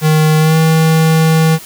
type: tone with pitch glide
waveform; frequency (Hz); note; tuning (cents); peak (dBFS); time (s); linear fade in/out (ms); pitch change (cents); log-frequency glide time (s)
square; 155.56 to 160.21; D#3 to E3; 0 to -49; -8; 0.01-1.59; 50; +51; 0.38-0.57
effects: white hiss -33 dBFS RMS until 1.65 s